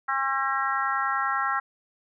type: harmonic tone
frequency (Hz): 270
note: C#4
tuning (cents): -45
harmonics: 3 / 4 / 5 / 6 / 7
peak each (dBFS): -31 / -29 / -27 / -32 / -33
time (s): 0.08-1.6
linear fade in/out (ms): 10
effects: none